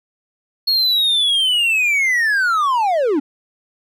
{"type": "linear sweep", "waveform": "triangle", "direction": "down", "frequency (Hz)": [4342, 261.6], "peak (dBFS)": -12, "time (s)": [0.67, 3.2], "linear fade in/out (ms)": 10, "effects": []}